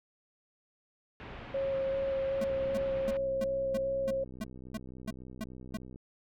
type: low-pass noise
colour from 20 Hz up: pink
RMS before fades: -45 dBFS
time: 1.2-3.17 s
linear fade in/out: 0 ms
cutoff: 3000 Hz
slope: 24 dB/octave
type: tone with vibrato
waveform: sine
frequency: 542 Hz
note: C#5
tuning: 39 cents flat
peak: -29 dBFS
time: 1.54-4.24 s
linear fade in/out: 5 ms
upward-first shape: square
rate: 2.6 Hz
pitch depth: 10 cents each way
type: tone bursts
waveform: square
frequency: 217.1 Hz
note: A3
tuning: 23 cents flat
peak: -34 dBFS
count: 11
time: 2.41-5.773 s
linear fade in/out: 5 ms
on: 33 ms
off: 300 ms
type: click train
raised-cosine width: 3 ms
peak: -35 dBFS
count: 221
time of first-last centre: 2.5-5.959 s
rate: 63.6 Hz
effects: none